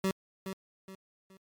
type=tone with echo; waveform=25% pulse; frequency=191.1 Hz; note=G3; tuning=44 cents flat; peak=-23 dBFS; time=0.04-0.11 s; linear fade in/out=2 ms; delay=420 ms; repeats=3; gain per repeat=-9 dB; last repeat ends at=1.37 s; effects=MP3 96 kbps